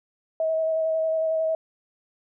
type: tone with vibrato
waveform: sine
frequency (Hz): 641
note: E5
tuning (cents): -49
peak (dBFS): -21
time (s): 0.4-1.55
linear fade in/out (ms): 2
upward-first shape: square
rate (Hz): 11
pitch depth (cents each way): 12
effects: none